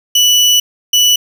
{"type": "tone bursts at uneven times", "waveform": "30% pulse", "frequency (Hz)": 2960, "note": "F#7", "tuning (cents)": 0, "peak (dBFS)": -4, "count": 2, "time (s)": [[0.15, 0.6], [0.93, 1.16]], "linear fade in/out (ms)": 5, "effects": []}